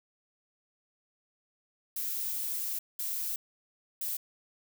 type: noise bursts at uneven times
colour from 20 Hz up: violet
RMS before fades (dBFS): -34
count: 3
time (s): 1.96-2.79 / 2.99-3.36 / 4.01-4.17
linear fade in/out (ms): 5
effects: none